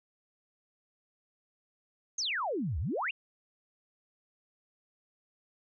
sine exponential two-way sweep, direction down then up, 6740 to 65.41 to 2961 Hz, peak -30 dBFS, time 2.18-3.11 s, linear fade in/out 5 ms, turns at 2.79 s, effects none

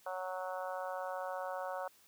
harmonic tone, 185 Hz, F#3, in tune, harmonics 3 / 4 / 5 / 6 / 7 / 8, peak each -41 / -43 / -45 / -47 / -48 / -49 dBFS, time 0.06-1.88 s, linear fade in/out 5 ms, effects white hiss -65 dBFS RMS until 2.07 s + high-pass 80 Hz 12 dB/octave

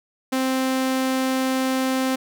sawtooth tone, 261.6 Hz, C4, in tune, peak -16 dBFS, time 0.32-2.16 s, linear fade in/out 10 ms, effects none

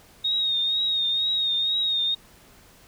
sine tone with vibrato, 3729 Hz, A#7, in tune, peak -21 dBFS, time 0.24-2.15 s, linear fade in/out 10 ms, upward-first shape triangle, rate 2.1 Hz, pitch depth 55 cents each way, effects pink hiss -53 dBFS RMS until 2.87 s

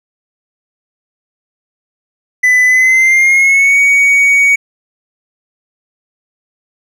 triangle tone with pitch glide, 2000 to 2245 Hz, B6 to C#7, +21 to +21 cents, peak -4 dBFS, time 2.43-4.56 s, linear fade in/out 10 ms, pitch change +200 cents, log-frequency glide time 2.66-3.79 s, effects none

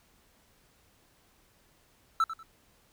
triangle tone with echo, 1322 Hz, E6, 5 cents sharp, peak -20 dBFS, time 2.2-2.24 s, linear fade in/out 2 ms, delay 95 ms, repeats 2, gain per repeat -12 dB, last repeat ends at 2.43 s, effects pink hiss -65 dBFS RMS until 2.92 s

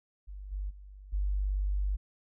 sine tone with level steps, 49 Hz, G1, in tune, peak -40 / -32 / -46 / -27 dBFS, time 0.27-1.97 s, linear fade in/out 20 ms, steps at 0.51 / 0.69 / 1.12 s, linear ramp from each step 20 ms, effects none

